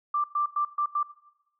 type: tone bursts at uneven times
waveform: sine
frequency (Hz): 1178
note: D6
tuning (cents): +5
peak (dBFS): -23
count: 5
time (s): 0.14-0.24 / 0.35-0.46 / 0.56-0.65 / 0.78-0.86 / 0.95-1.03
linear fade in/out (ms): 5
effects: noise-tail reverb RT60 0.9 s tail -18 dB re dry